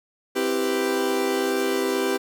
40% pulse chord, C major seventh, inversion none, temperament equal, 261.6 / 329.6 / 392 / 493.9 Hz, C4 / E4 / G4 / B4, 0 / 0 / 0 / 0 cents, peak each -28 / -29 / -23 / -28 dBFS, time 0.35-2.18 s, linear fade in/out 20 ms, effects none

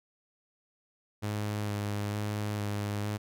sawtooth tone with vibrato, 103.83 Hz, G#2, in tune, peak -27 dBFS, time 1.22-3.18 s, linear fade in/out 20 ms, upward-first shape square, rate 1.1 Hz, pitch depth 14 cents each way, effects none

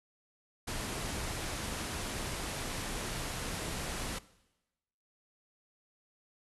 pink low-pass noise, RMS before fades -38 dBFS, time 0.67-4.19 s, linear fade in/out 10 ms, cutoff 12000 Hz, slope 96 dB/octave, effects noise-tail reverb RT60 1.0 s tail -19 dB re dry

